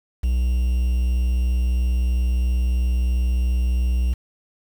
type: tone with quantisation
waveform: triangle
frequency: 61.5 Hz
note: B1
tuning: 7 cents flat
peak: -15 dBFS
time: 0.23-4.14 s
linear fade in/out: 10 ms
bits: 7
effects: none